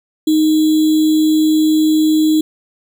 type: tone with sample-and-hold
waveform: sine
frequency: 311.1 Hz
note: D#4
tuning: in tune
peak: -9 dBFS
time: 0.27-2.41 s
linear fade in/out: 5 ms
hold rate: 3675 Hz
effects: none